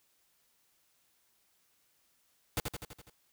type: noise with echo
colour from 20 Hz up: pink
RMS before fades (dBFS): -32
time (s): 2.57-2.6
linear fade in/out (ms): 0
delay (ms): 83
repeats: 6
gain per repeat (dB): -4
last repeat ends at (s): 3.098
effects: white hiss -72 dBFS RMS until 3.32 s